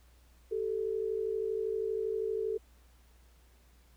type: tone pair together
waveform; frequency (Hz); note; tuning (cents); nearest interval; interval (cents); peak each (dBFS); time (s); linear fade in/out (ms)
sine; 388.3 / 440.9; G4 / A4; -16 / +4; major second; 220; -35 / -32; 0.51-2.58; 10
effects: added 60 Hz sine -59 dBFS peak until 3.96 s + pink hiss -67 dBFS RMS until 3.96 s